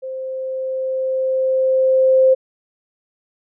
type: tone with level ramp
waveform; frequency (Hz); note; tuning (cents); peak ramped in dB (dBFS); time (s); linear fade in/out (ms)
sine; 523.3; C5; 0; -25 to -8; 0.02-2.35; 20
effects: none